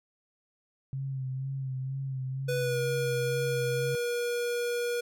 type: tone with vibrato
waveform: sine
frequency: 133.1 Hz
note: C3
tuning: 30 cents sharp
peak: -31 dBFS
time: 0.93-3.95 s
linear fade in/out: 0 ms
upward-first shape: sine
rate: 2.1 Hz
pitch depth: 39 cents each way
type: tone with pitch glide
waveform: square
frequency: 493.9 to 479.6 Hz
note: B4 to A#4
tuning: 0 to +49 cents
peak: -29 dBFS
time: 2.48-5.01 s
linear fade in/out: 10 ms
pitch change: -51 cents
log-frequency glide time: 2.6-2.79 s
effects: none